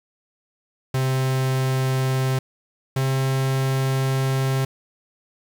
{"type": "tone pair in turn", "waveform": "45% pulse", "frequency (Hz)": [131.3, 133.29], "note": ["C3", "C3"], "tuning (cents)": [6, 32], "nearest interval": "unison", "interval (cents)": 26, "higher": "second", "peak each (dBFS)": -19, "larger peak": "neither", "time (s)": [[0.94, 2.39], [2.96, 4.65]], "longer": "second", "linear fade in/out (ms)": 5, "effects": ["8-bit"]}